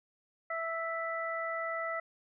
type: harmonic tone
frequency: 659.3 Hz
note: E5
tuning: in tune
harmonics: 1 / 2 / 3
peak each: -37 / -37 / -38 dBFS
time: 0.5-2 s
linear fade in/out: 5 ms
effects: none